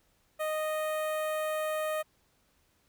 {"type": "tone with notch filter", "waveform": "sawtooth", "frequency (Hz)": 620, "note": "D#5", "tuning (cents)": -6, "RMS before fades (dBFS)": -32, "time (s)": [0.39, 2.03], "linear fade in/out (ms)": 20, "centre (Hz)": 5100, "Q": 0.61, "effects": ["pink hiss -70 dBFS RMS until 2.88 s"]}